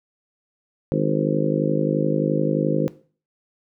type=harmonic tone with a mistuned harmonic; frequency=51.5 Hz; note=G#1; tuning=14 cents flat; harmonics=3 / 4 / 5 / 6 / 7 / 8 / 9 / 10; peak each=-23 / -27 / -28 / -26 / -28 / -31 / -28 / -27 dBFS; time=0.92-2.88 s; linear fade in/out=0 ms; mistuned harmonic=10; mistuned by=+27 cents; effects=noise-tail reverb RT60 0.4 s tail -17 dB re dry